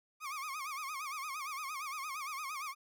30% pulse tone with vibrato, 1160 Hz, D6, 22 cents flat, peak -36 dBFS, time 0.2-2.75 s, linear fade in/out 50 ms, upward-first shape sine, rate 8.7 Hz, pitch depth 150 cents each way, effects none

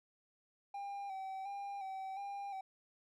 triangle tone with vibrato, 784 Hz, G5, in tune, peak -39 dBFS, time 0.74-2.61 s, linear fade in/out 5 ms, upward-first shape square, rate 1.4 Hz, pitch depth 37 cents each way, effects none

